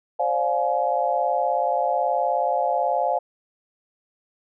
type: chord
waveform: sine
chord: D half-diminished seventh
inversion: third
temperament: just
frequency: 528.6 / 587.3 / 704.8 / 845.8 Hz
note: C5 / D5 / F5 / Ab5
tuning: +18 / 0 / +16 / +31 cents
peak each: -26 / -27 / -23 / -25 dBFS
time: 0.19-3.19 s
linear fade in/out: 10 ms
effects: none